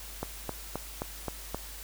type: click train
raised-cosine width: 1 ms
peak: -18 dBFS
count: 6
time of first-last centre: 0.23-1.546 s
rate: 3.8 Hz
effects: added 50 Hz sine -45 dBFS peak until 1.83 s + white hiss -45 dBFS RMS until 1.83 s